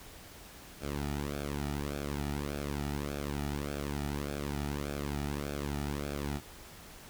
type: tone with flanger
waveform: sawtooth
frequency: 71.9 Hz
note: D2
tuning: 36 cents flat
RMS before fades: -36 dBFS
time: 0.8-6.41 s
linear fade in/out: 50 ms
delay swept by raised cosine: 1 to 1.92 ms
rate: 1.7 Hz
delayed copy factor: -0.85
effects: pink hiss -51 dBFS RMS until 7.09 s